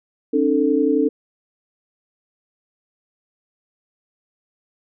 sine tone cluster, 272 / 303.3 / 444.5 Hz, C#4 / D#4 / A4, -33 / -44 / +18 cents, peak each -19 dBFS, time 0.33-1.09 s, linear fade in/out 10 ms, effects none

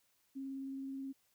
sine tone with vibrato, 270 Hz, C#4, 45 cents flat, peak -40 dBFS, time 0.35-1.13 s, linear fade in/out 20 ms, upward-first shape sine, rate 19 Hz, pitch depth 13 cents each way, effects white hiss -75 dBFS RMS until 1.34 s

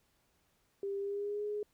sine tone with pitch glide, 397 to 417 Hz, G4 to G#4, +22 to +7 cents, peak -34 dBFS, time 0.83-1.63 s, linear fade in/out 2 ms, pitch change +85 cents, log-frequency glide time 0.99-1.44 s, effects pink hiss -74 dBFS RMS until 1.73 s

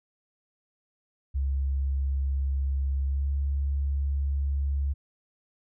sine tone with pitch glide, 68.2 to 69.75 Hz, C#2 to C#2, -28 to +11 cents, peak -24 dBFS, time 1.34-4.94 s, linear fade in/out 20 ms, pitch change +39 cents, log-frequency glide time 3.06-3.28 s, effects none

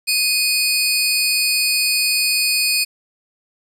25% pulse tone pair together, 2489 / 4435 Hz, D#7 / C#8, 0 / 0 cents, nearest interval minor seventh, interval 1000 cents, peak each -14 / -14 dBFS, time 0.07-2.85 s, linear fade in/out 20 ms, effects resampled to 32000 Hz + 8-bit

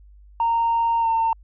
sine tone with pitch glide, 924 to 906.6 Hz, A#5 to A#5, -16 to -48 cents, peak -16 dBFS, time 0.4-1.33 s, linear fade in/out 2 ms, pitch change -32 cents, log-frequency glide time 1-1.08 s, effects tanh soft clip ceiling -14 dBFS + added 50 Hz sine -45 dBFS peak until 1.43 s

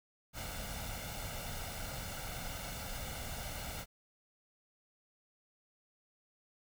pink noise with comb filter, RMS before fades -42 dBFS, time 0.33-3.86 s, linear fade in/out 50 ms, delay 1.4 ms, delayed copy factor +0.65, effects none

